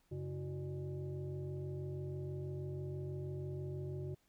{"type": "tone with frequency modulation", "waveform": "sine", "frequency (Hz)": 138.59, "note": "C#3", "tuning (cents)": 0, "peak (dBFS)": -39, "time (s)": [0.11, 4.15], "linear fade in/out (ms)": 10, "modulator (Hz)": 231, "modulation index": 1.1, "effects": ["pink hiss -75 dBFS RMS until 4.28 s"]}